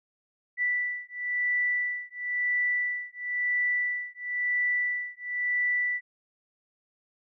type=beating tone pair; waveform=sine; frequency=1970 / 1970.98 Hz; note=B6 / B6; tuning=-5 / -4 cents; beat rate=0.98 Hz; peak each=-29 dBFS; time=0.57-6.01 s; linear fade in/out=50 ms; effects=none